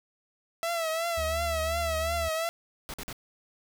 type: tone with vibrato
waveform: sawtooth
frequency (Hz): 659.3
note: E5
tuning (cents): 0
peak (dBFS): -24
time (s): 0.63-2.49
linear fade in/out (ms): 0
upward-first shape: triangle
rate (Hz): 2.8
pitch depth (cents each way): 77
type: tone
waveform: triangle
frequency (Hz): 74.7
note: D2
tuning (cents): +30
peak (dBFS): -31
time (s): 1.17-2.29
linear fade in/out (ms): 10
type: noise bursts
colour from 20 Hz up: pink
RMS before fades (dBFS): -38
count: 3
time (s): 2.89-3.128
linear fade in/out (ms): 0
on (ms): 48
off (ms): 47
effects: none